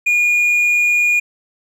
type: tone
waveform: triangle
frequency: 2436 Hz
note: D#7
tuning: 37 cents flat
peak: -10 dBFS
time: 0.06-1.2 s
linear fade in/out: 10 ms
effects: none